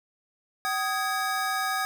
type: tone cluster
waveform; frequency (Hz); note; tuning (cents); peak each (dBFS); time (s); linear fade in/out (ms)
square; 763 / 1247 / 1652; G5 / D#6 / G#6; -47 / +3 / -10; -31; 0.65-1.85; 0
effects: 8-bit